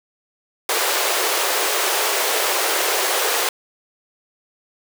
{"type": "high-pass noise", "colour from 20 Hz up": "pink", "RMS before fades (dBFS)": -20, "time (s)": [0.69, 3.49], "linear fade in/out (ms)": 2, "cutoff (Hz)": 380, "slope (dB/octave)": 48, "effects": []}